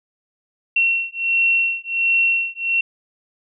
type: beating tone pair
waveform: sine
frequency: 2722 / 2723.4 Hz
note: F7 / F7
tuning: -45 / -44 cents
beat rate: 1.4 Hz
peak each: -19 dBFS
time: 0.76-2.81 s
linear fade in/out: 5 ms
effects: none